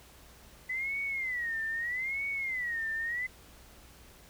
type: tone with vibrato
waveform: sine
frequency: 1997 Hz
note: B6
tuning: 19 cents sharp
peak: -31 dBFS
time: 0.69-3.27 s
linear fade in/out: 10 ms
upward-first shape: sine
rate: 0.79 Hz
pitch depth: 190 cents each way
effects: added 60 Hz sine -59 dBFS peak until 4.29 s + pink hiss -56 dBFS RMS until 4.29 s